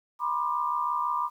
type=tone cluster; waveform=sine; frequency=972 / 1038 / 1194 Hz; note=B5 / C6 / D6; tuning=-28 / -14 / +28 cents; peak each=-29 / -32 / -29 dBFS; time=0.19-1.3 s; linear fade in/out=50 ms; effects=10-bit